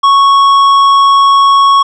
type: tone with tanh clipping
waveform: triangle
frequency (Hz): 1107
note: C#6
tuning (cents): -3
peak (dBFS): -5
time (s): 0.03-1.83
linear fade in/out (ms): 10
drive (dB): 13
effects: none